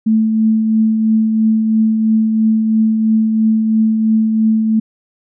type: tone with tremolo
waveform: sine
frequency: 220 Hz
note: A3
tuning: in tune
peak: -8 dBFS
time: 0.06-4.8 s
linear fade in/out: 10 ms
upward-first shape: triangle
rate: 3 Hz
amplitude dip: 40%
effects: none